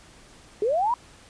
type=linear sweep; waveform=sine; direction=up; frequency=391.8 to 1001 Hz; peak=-20 dBFS; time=0.62-0.94 s; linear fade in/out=2 ms; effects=pink hiss -51 dBFS RMS until 1.29 s + resampled to 22050 Hz